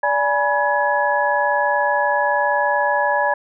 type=tone cluster; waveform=sine; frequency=581 / 833 / 974 / 1688 Hz; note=D5 / G#5 / B5 / G#6; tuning=-19 / +5 / -24 / +28 cents; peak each=-21 dBFS; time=0.03-3.34 s; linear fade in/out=5 ms; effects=none